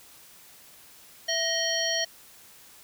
harmonic tone with a mistuned harmonic, 625 Hz, D#5, 8 cents sharp, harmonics 1 / 3 / 5 / 7 / 9, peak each -31 / -31 / -31 / -31 / -31 dBFS, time 1.28-2.05 s, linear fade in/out 10 ms, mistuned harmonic 1, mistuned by +100 cents, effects white hiss -52 dBFS RMS until 2.83 s

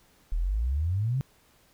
sine exponential sweep, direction up, 37.32 to 140 Hz, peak -24 dBFS, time 0.32-1.21 s, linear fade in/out 0 ms, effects pink hiss -62 dBFS RMS until 1.73 s

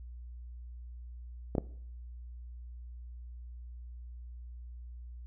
clicks, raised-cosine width 2 ms, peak -18 / -14 dBFS, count 2, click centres 1.552 / 1.582 s, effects noise-tail reverb RT60 0.6 s tail -20 dB re dry + added 60 Hz sine -43 dBFS peak until 5.26 s

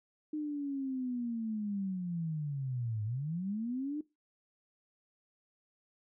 sine linear two-way sweep, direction down then up, 306.9 to 103.83 to 306.9 Hz, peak -33 dBFS, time 0.33-4.01 s, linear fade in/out 5 ms, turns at 3.04 s, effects noise-tail reverb RT60 0.2 s tail -19 dB re dry

